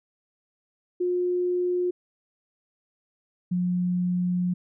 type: tone pair in turn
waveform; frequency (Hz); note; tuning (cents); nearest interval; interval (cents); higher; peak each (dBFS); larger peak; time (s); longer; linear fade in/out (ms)
sine; 357.9 / 179.05; F4 / F3; +42 / +43; octave; 1199; first; -22; neither; 1-1.91 / 3.51-4.54; second; 10
effects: none